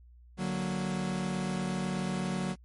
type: chord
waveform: 40% pulse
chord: D augmented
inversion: none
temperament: equal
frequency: 146.83 / 185 / 233.1 Hz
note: D3 / F#3 / A#3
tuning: 0 / 0 / 0 cents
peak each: -37 / -31 / -37 dBFS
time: 0.37-2.56 s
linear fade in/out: 50 ms
effects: added 60 Hz sine -52 dBFS peak until 2.64 s + MP3 48 kbps